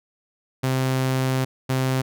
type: tone pair in turn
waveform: sawtooth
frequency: 130.81 / 130.81 Hz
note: C3 / C3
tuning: 0 / 0 cents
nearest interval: unison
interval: 0 cents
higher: neither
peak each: -16 dBFS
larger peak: neither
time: 0.63-1.45 / 1.69-2.02 s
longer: first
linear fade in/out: 10 ms
effects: none